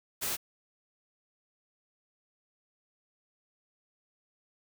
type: noise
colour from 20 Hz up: white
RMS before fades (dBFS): -33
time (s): 0.21-0.37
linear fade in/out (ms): 20
effects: none